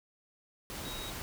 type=tone in noise; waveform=sine; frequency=3800 Hz; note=A#7; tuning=33 cents sharp; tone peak=-43 dBFS; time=0.85-1.1 s; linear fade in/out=0 ms; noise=pink; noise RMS=-41 dBFS; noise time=0.7-1.22 s; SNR=-5 dB; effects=none